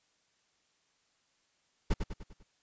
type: noise with echo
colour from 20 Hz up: brown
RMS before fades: -26 dBFS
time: 1.9-1.94 s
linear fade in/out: 10 ms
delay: 99 ms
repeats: 5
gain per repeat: -6 dB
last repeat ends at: 2.435 s
effects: white hiss -73 dBFS RMS until 2.62 s + resampled to 16000 Hz